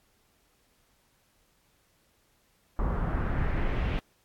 brown noise with low-pass filter sweep, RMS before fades -28 dBFS, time 2.79-3.99 s, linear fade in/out 0 ms, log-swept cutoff 1100 to 2800 Hz, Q 2, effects pink hiss -68 dBFS RMS until 4.24 s + AAC 64 kbps

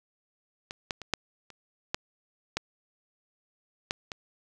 clicks, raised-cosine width 0.2 ms, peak -20 / -13 / -23 / -8 / -30 / -10 / -11 / -11 / -19 dBFS, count 9, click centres 0.709 / 0.908 / 1.017 / 1.137 / 1.503 / 1.945 / 2.57 / 3.909 / 4.118 s, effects none

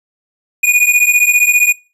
square beating tone pair, 2451 / 2466 Hz, D#7 / D#7, -27 / -16 cents, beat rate 15 Hz, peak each -11 dBFS, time 0.63-1.73 s, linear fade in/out 10 ms, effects noise-tail reverb RT60 0.3 s tail -21 dB re dry + resampled to 32000 Hz

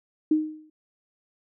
sine tone with exponential decay, 309.6 Hz, D#4, 9 cents flat, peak -15 dBFS, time 0.31-0.7 s, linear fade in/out 5 ms, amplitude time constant 84 ms, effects none

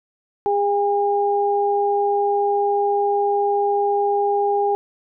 sine tone pair together, 407 / 809.5 Hz, G#4 / G#5, -35 / -45 cents, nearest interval octave, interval 1190 cents, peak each -19 dBFS, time 0.46-4.75 s, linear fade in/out 0 ms, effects none

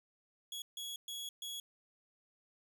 sawtooth tone bursts at uneven times, 3346 Hz, G#7, 12 cents sharp, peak -38 dBFS, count 4, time 0.52-0.62 / 0.77-0.96 / 1.08-1.29 / 1.42-1.6 s, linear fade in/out 2 ms, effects none

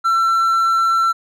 triangle tone, 1346 Hz, E6, 36 cents sharp, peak -11 dBFS, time 0.04-1.13 s, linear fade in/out 20 ms, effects none

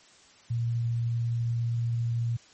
sine tone, 117.3 Hz, A#2, 11 cents sharp, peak -25 dBFS, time 0.5-2.37 s, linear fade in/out 10 ms, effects white hiss -56 dBFS RMS until 2.53 s + MP3 32 kbps

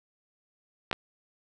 clicks, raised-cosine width 0.3 ms, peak -13 dBFS, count 2, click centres 0.913 / 0.929 s, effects none

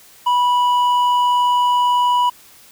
sine tone with hard clipping, 981 Hz, B5, 12 cents flat, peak -14 dBFS, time 0.26-2.3 s, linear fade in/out 10 ms, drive 5 dB, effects white hiss -46 dBFS RMS until 2.71 s

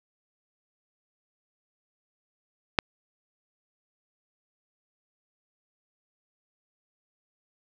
click, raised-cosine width 0.3 ms, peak -3 dBFS, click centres 2.788 s, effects none

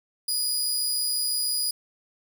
20% pulse tone, 4917 Hz, D#8, 21 cents flat, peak -18 dBFS, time 0.28-1.71 s, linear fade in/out 5 ms, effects none

